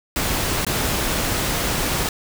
pink noise with dropouts, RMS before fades -22 dBFS, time 0.16-2.09 s, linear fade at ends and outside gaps 2 ms, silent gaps 0.649-0.666 s, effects none

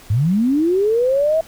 sine linear sweep, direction up, 93.6 to 656 Hz, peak -13 dBFS, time 0.1-1.41 s, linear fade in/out 5 ms, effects pink hiss -43 dBFS RMS until 1.47 s

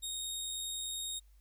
20% pulse tone with amplitude modulation, 3729 Hz, A#7, in tune, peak -30 dBFS, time 0.02-1.2 s, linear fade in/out 20 ms, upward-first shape sine, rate 89.9 Hz, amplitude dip 25%, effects added 50 Hz sine -58 dBFS peak until 1.4 s + white hiss -75 dBFS RMS until 1.4 s

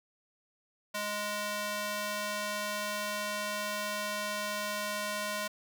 square tone with high-pass filter, 207.7 Hz, G#3, in tune, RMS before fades -35 dBFS, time 0.94-5.48 s, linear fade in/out 10 ms, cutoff 710 Hz, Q 0.63, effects none

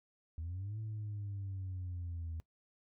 sine linear two-way sweep, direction up then down, 77.9 to 110 to 80.4 Hz, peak -37 dBFS, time 0.38-2.4 s, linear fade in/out 0 ms, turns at 0.79 s, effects noise-tail reverb RT60 0.1 s tail -22 dB re dry + tanh soft clip ceiling -36 dBFS

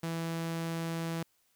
sawtooth tone, 165.3 Hz, E3, 5 cents sharp, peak -29 dBFS, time 0.03-1.23 s, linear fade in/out 5 ms, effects white hiss -72 dBFS RMS until 1.55 s

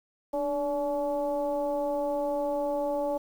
sine tone with frequency modulation, 575 Hz, D5, 37 cents flat, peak -26 dBFS, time 0.33-3.18 s, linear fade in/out 10 ms, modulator 279 Hz, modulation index 0.86, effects 9-bit

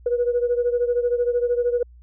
sine beating tone pair, 480.8 / 493.8 Hz, B4 / B4, -46 / 0 cents, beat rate 13 Hz, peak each -19 / -23 dBFS, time 0.06-1.83 s, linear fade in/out 5 ms, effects tanh soft clip ceiling -12 dBFS + added 60 Hz sine -44 dBFS peak until 2.02 s

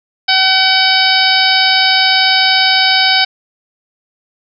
harmonic tone with a mistuned harmonic, 759 Hz, F#5, 44 cents sharp, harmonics 1 / 2 / 3 / 4 / 5 / 6 / 7, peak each -16 / -16 / -16 / -16 / -16 / -16 / -16 dBFS, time 0.28-3.25 s, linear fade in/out 10 ms, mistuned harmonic 7, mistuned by -75 cents, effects none

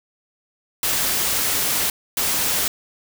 white noise bursts at uneven times, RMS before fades -21 dBFS, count 2, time 0.83-1.9 / 2.17-2.68 s, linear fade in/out 2 ms, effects none

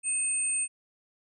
sine tone pair together, 2577 / 8668 Hz, E7 / C#9, -40 / -40 cents, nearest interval octave + major sixth, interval 2100 cents, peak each -36 / -26 dBFS, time 0.03-0.68 s, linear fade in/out 50 ms, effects none

